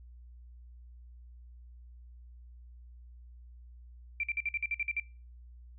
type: tone bursts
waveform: sine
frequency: 2353 Hz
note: D7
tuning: 3 cents sharp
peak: -29 dBFS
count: 10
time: 4.2-4.999 s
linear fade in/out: 2 ms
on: 34 ms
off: 51 ms
effects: noise-tail reverb RT60 0.4 s tail -23 dB re dry + added 60 Hz sine -49 dBFS peak until 5.78 s